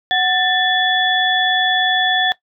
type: tone cluster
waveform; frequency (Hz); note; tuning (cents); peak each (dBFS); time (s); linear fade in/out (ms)
sine; 742 / 1772 / 3425; F#5 / A6 / A7; +5 / +12 / -47; -18; 0.11-2.32; 0
effects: noise-tail reverb RT60 0.1 s tail -18 dB re dry